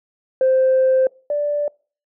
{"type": "tone pair in turn", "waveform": "sine", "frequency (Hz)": [522, 585.9], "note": ["C5", "D5"], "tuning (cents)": [-4, -4], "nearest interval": "major second", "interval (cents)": 200, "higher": "second", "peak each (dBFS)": [-11, -17], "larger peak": "first", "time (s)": [[0.41, 1.07], [1.3, 1.68]], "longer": "first", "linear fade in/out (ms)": 2, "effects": ["noise-tail reverb RT60 0.4 s tail -26 dB re dry", "tanh soft clip ceiling -9 dBFS"]}